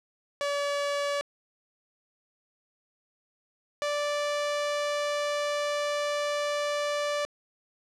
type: tone pair in turn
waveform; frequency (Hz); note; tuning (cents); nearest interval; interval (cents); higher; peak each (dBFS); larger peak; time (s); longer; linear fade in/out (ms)
sawtooth; 572 / 585; D5 / D5; -46 / -7; unison; 39; second; -23; neither; 0.41-1.21 / 3.82-7.25; second; 0
effects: low-pass 7000 Hz 12 dB/octave